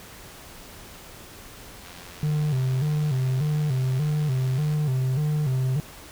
click train, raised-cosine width 0.2 ms, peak -27 dBFS, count 256, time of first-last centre 1.85-4.738 s, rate 88.3 Hz
triangle tone with vibrato, 140 Hz, C#3, 18 cents sharp, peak -19 dBFS, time 2.23-5.8 s, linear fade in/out 0 ms, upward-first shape square, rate 1.7 Hz, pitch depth 130 cents each way
effects pink hiss -44 dBFS RMS until 6.11 s

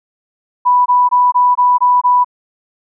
sine tone bursts, 987.8 Hz, B5, in tune, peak -7 dBFS, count 7, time 0.65-2.246 s, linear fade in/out 20 ms, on 210 ms, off 21 ms, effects none

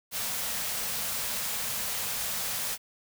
white band-stop noise, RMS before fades -32 dBFS, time 0.11-2.78 s, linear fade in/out 50 ms, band 260 to 430 Hz, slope 96 dB/octave, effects none

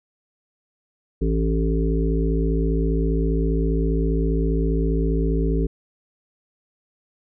harmonic tone, 55 Hz, A1, in tune, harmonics 1 / 3 / 5 / 7 / 8, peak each -20 / -25 / -27 / -28 / -29 dBFS, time 1.21-5.67 s, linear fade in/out 10 ms, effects none

